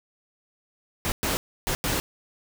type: noise bursts at uneven times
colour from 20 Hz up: pink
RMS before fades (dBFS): -26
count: 4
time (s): 1.05-1.12 / 1.23-1.37 / 1.67-1.75 / 1.84-2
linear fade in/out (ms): 0
effects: none